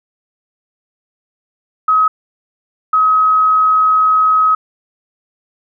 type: tone bursts at uneven times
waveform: sine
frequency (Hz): 1272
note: D#6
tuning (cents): +38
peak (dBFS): -8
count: 2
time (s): 1.88-2.08 / 2.93-4.55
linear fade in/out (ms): 5
effects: none